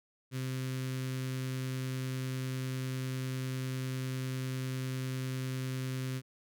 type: tone with notch filter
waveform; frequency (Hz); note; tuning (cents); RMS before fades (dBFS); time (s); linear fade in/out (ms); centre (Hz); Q
sawtooth; 130; C3; -11; -36; 0.31-6.22; 50; 760; 0.61
effects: none